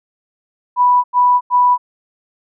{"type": "tone bursts", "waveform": "sine", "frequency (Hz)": 986, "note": "B5", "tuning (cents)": -3, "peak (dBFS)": -8, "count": 3, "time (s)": [0.76, 1.78], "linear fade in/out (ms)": 50, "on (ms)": 280, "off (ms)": 90, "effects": []}